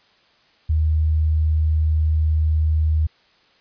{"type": "tone", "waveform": "sine", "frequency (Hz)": 78.1, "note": "D#2", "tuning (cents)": 7, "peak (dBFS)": -15, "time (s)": [0.69, 3.07], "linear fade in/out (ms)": 10, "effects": ["white hiss -57 dBFS RMS until 3.6 s", "resampled to 11025 Hz"]}